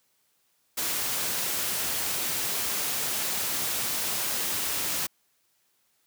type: noise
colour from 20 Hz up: white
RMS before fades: -29 dBFS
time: 0.77-5.07 s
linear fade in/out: 10 ms
effects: white hiss -70 dBFS RMS until 6.06 s + high-pass 80 Hz 12 dB/octave